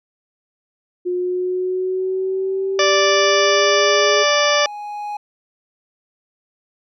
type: exponential sweep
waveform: sine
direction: up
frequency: 357.8 to 416.1 Hz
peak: -18 dBFS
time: 1.05-4.24 s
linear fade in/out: 20 ms
type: tone with exponential growth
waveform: triangle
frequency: 830.6 Hz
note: G#5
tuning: in tune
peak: -21 dBFS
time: 1.99-5.17 s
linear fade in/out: 5 ms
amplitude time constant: 690 ms
type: harmonic tone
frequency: 586 Hz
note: D5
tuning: 4 cents flat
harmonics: 1 / 2 / 3 / 4 / 5 / 6 / 8 / 9 / 10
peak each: -17 / -20 / -22 / -23 / -24 / -25 / -26 / -27 / -27 dBFS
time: 2.79-4.66 s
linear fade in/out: 2 ms
effects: none